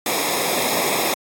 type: noise with comb filter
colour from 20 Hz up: pink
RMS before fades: -21 dBFS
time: 0.06-1.14 s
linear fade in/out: 2 ms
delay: 0.67 ms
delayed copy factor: -0.7
effects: high-pass 200 Hz 12 dB/octave + AAC 64 kbps